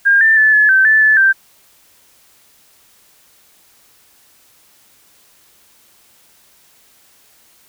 sine tone with pitch steps, 1611 / 1782 / 1741 / 1713 / 1548 / 1751 / 1737 / 1569 Hz, G6 / A6 / A6 / A6 / G6 / A6 / A6 / G6, +47 / +22 / -19 / -47 / -22 / -9 / -23 / +1 cents, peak -7 dBFS, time 0.05-1.33 s, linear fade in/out 20 ms, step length 160 ms, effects white hiss -51 dBFS RMS until 7.68 s

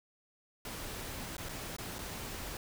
pink noise with dropouts, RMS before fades -42 dBFS, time 0.65-2.57 s, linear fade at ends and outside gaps 2 ms, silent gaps 1.368-1.38 / 1.488-1.492 / 1.766-1.784 / 1.985-1.989 s, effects none

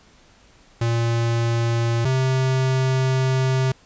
square tone pair in turn, 116.54 / 131.11 Hz, A#2 / C3, 0 / +4 cents, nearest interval major second, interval 204 cents, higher second, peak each -19 / -18 dBFS, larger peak second, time 0.81-2.05 / 2.05-3.72 s, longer second, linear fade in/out 5 ms, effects pink hiss -53 dBFS RMS until 3.85 s + resampled to 16000 Hz

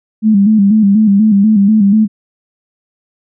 sine tone with vibrato, 207.7 Hz, G#3, in tune, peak -5 dBFS, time 0.22-2.08 s, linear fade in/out 50 ms, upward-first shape square, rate 4.1 Hz, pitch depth 78 cents each way, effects none

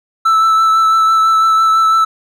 triangle tone with vibrato, 1318.5 Hz, E6, in tune, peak -6 dBFS, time 0.25-2.05 s, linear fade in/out 10 ms, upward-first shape triangle, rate 6 Hz, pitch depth 17 cents each way, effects none

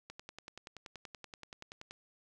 click train, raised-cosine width 0.2 ms, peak -29 dBFS, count 20, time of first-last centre 0.1-1.91 s, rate 10.5 Hz, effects none

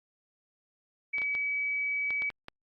sine tone, 2281 Hz, C#7, 49 cents sharp, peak -28 dBFS, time 1.13-2.3 s, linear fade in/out 10 ms
clicks, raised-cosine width 0.3 ms, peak -24 dBFS, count 7, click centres 1.183 / 1.218 / 1.351 / 2.106 / 2.221 / 2.302 / 2.484 s
effects Opus 48 kbps

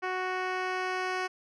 10% pulse tone with low-pass filter sweep, 370 Hz, F#4, in tune, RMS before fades -32 dBFS, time 0.02-1.28 s, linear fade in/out 20 ms, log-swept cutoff 2500 to 4700 Hz, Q 0.76, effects none

